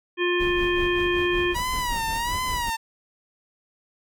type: harmonic tone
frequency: 353.6 Hz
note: F4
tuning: 22 cents sharp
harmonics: 1 / 3 / 5 / 7 / 9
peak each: -22 / -31 / -28 / -29 / -32 dBFS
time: 0.17-1.56 s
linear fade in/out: 50 ms
type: noise with tremolo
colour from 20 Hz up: brown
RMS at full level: -31 dBFS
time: 0.4-2.7 s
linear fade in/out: 0 ms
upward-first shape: sine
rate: 5.3 Hz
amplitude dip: 60%
type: tone with vibrato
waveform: sawtooth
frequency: 957 Hz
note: A#5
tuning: 45 cents sharp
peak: -21 dBFS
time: 1.54-2.77 s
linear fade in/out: 20 ms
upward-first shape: sine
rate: 1.4 Hz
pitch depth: 110 cents each way
effects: none